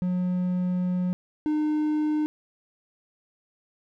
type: tone pair in turn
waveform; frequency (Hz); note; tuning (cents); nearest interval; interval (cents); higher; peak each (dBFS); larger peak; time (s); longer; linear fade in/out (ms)
triangle; 180.8 / 304.1; F#3 / D#4; -40 / -40; major sixth; 900; second; -21 / -20; second; 0.02-1.13 / 1.46-2.26; first; 0
effects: none